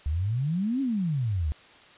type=exponential two-way sweep; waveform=sine; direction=up then down; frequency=69.4 to 280 to 69.4 Hz; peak=-24 dBFS; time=0.06-1.52 s; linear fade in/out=0 ms; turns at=0.81 s; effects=white hiss -52 dBFS RMS until 1.97 s + resampled to 8000 Hz